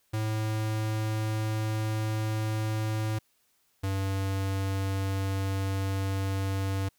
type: tone pair in turn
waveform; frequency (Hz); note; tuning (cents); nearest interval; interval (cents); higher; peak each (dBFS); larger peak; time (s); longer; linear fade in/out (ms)
square; 108.8 / 96.93; A2 / G2; -19 / -19; major second; 200; first; -28; neither; 0.13-3.19 / 3.83-6.89; neither; 10
effects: white hiss -70 dBFS RMS until 6.98 s